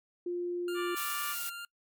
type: tone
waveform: sine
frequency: 351.7 Hz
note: F4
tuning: 12 cents sharp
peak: -31 dBFS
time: 0.26-0.95 s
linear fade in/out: 5 ms
type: tone with vibrato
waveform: 25% pulse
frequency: 1400 Hz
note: F6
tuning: 4 cents sharp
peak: -36 dBFS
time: 0.68-1.65 s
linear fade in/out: 2 ms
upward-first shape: triangle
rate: 2.1 Hz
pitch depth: 13 cents each way
type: harmonic tone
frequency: 587.3 Hz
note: D5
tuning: in tune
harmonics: 2 / 3 / 4 / 5 / 6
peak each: -37 / -44 / -46 / -48 / -51 dBFS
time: 0.74-1.36 s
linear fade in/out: 50 ms
type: noise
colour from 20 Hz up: blue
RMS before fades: -37 dBFS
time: 0.96-1.5 s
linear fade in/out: 10 ms
effects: noise-tail reverb RT60 0.1 s tail -25 dB re dry + MP3 96 kbps